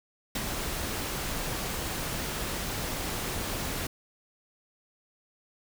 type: noise with ADSR envelope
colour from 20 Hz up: pink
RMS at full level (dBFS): -30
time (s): 0.35-3.87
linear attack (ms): 4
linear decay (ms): 44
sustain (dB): -3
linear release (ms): 4
effects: none